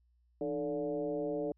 sine tone with frequency modulation, 440 Hz, A4, in tune, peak -32 dBFS, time 0.41-1.52 s, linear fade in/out 2 ms, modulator 136 Hz, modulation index 1.3, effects added 60 Hz sine -67 dBFS peak until 1.57 s

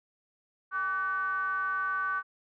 triangle ring-modulated tone, 176.4 Hz, F3, 18 cents sharp, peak -23 dBFS, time 0.71-2.23 s, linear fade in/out 50 ms, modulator 1330 Hz, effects none

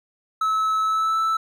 triangle tone with pitch glide, 1298 to 1318.4 Hz, E6 to E6, -27 to 0 cents, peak -17 dBFS, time 0.41-1.37 s, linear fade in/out 5 ms, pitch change +27 cents, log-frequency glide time 0.83-1.19 s, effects none

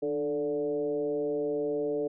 sine tone with frequency modulation, 440 Hz, A4, in tune, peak -27 dBFS, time 0.02-2.08 s, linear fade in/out 10 ms, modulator 141 Hz, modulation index 0.89, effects none

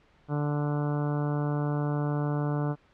harmonic tone, 146.83 Hz, D3, in tune, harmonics 1 / 2 / 3 / 4 / 5 / 6 / 7 / 8 / 9 / 10, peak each -27 / -33 / -37 / -39 / -41 / -43 / -44 / -45 / -46 / -47 dBFS, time 0.28-2.76 s, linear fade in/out 50 ms, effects pink hiss -62 dBFS RMS until 2.93 s + low-pass 3000 Hz 12 dB/octave

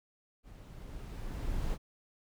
brown noise with level ramp, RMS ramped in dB -50 to -33 dBFS, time 0.43-1.78 s, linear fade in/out 50 ms, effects none

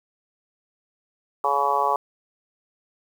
harmonic tone, 141.2 Hz, C#3, 32 cents sharp, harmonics 3 / 4 / 5 / 6 / 7 / 8, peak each -30 / -29 / -28 / -24 / -25 / -24 dBFS, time 1.44-1.96 s, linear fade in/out 2 ms, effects 8-bit

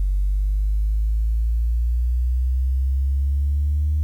sine exponential sweep, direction up, 47.11 to 76 Hz, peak -16 dBFS, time 0-4.03 s, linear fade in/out 0 ms, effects tanh soft clip ceiling -13 dBFS + 9-bit

